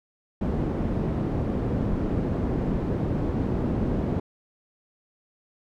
white low-pass noise, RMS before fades -26 dBFS, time 0.41-4.2 s, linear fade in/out 5 ms, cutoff 270 Hz, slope 12 dB/octave, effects none

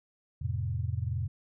sine chord, F major, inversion none, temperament equal, 87.31 / 110 / 130.81 Hz, F2 / A2 / C3, 0 / 0 / 0 cents, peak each -33 / -33 / -35 dBFS, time 0.41-1.28 s, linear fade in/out 10 ms, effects none

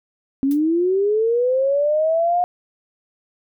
sine linear sweep, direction up, 265.6 to 721 Hz, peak -15 dBFS, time 0.43-2.44 s, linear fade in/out 0 ms
blue noise with exponential decay, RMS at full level -33 dBFS, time 0.51-0.62 s, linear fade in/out 2 ms, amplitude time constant 22 ms
effects none

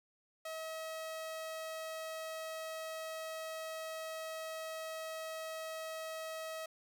sawtooth tone, 640 Hz, D#5, 49 cents sharp, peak -37 dBFS, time 0.45-6.66 s, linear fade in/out 5 ms, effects none

